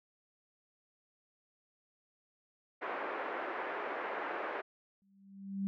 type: band-pass noise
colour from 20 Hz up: pink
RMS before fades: -39 dBFS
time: 2.81-4.62 s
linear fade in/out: 20 ms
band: 380 to 2000 Hz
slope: 24 dB/octave
type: tone with exponential growth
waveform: sine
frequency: 195.9 Hz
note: G3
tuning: 1 cent flat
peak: -30 dBFS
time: 5.02-5.67 s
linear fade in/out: 0 ms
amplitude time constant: 140 ms
effects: none